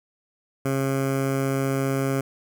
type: tone with notch filter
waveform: 15% pulse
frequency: 135.6 Hz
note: C#3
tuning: 38 cents flat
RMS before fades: -24 dBFS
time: 0.65-2.21 s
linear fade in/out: 5 ms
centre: 3800 Hz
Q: 0.89
effects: none